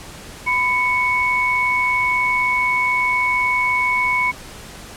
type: tone pair together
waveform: sine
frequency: 1002.2 / 2217 Hz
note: B5 / C#7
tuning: +25 / 0 cents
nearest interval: octave + major second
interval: 1375 cents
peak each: -20 / -17 dBFS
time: 0.46-4.32 s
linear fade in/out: 20 ms
effects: pink hiss -37 dBFS RMS until 4.96 s + low-pass 11000 Hz 12 dB/octave